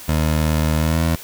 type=tone with pitch glide; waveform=20% pulse; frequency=77.78 to 82.17 Hz; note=D#2 to E2; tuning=0 to -5 cents; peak=-11 dBFS; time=0.08-1.16 s; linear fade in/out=10 ms; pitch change=+95 cents; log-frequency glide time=0.75-1.04 s; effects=white hiss -37 dBFS RMS until 1.23 s